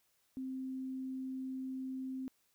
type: tone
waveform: sine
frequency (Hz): 261.6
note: C4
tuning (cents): 0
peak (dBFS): -38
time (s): 0.37-2.28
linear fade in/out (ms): 0
effects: white hiss -75 dBFS RMS until 2.54 s